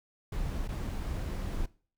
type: noise with dropouts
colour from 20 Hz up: brown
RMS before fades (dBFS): -34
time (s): 0.32-1.66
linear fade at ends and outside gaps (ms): 5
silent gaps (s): 0.678-0.687
effects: noise-tail reverb RT60 0.4 s tail -20 dB re dry